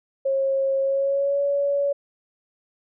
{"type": "tone with pitch glide", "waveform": "sine", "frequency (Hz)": [541, 565.3], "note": ["C#5", "C#5"], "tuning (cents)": [-42, 34], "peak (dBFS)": -19, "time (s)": [0.25, 1.93], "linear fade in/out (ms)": 10, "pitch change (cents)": 76, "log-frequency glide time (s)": [0.8, 1.41], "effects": []}